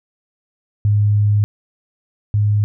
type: tone pair in turn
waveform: sine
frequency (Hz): 103.83 / 104.2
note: G#2 / G#2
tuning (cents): 0 / +6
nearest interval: unison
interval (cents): 6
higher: second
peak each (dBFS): -11 / -12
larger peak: first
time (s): 0.85-1.44 / 2.34-2.64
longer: first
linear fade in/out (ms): 0
effects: none